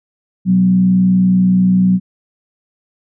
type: tone with frequency modulation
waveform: sine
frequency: 185.9 Hz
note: F#3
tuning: 8 cents sharp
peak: -8 dBFS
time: 0.45-2 s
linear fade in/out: 50 ms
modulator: 60.3 Hz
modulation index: 0.39
effects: none